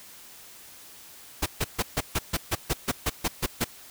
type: noise bursts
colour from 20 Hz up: pink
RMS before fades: -25 dBFS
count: 13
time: 1.42-3.646 s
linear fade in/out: 10 ms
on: 42 ms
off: 140 ms
effects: white hiss -48 dBFS RMS until 3.9 s